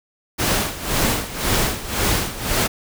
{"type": "noise with tremolo", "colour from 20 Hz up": "pink", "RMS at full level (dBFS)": -18, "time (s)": [0.38, 2.68], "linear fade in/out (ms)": 20, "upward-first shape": "sine", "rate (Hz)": 1.9, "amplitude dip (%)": 80, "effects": []}